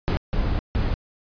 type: noise bursts at uneven times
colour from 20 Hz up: brown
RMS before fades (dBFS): -22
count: 3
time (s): 0.08-0.17 / 0.33-0.59 / 0.75-0.94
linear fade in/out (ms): 0
effects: resampled to 11025 Hz